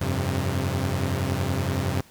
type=chord; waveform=sawtooth; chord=F suspended second; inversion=none; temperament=equal with one note detuned; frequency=87.31 / 98 / 133.1 Hz; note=F2 / G2 / C3; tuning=0 / 0 / +30 cents; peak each=-24 dBFS; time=0.01-2.01 s; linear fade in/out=5 ms; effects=pink hiss -53 dBFS RMS until 2.1 s